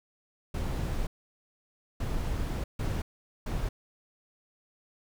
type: noise bursts at uneven times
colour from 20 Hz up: brown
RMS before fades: -31 dBFS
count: 4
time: 0.54-1.07 / 2-2.64 / 2.79-3.02 / 3.46-3.69 s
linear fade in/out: 5 ms
effects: none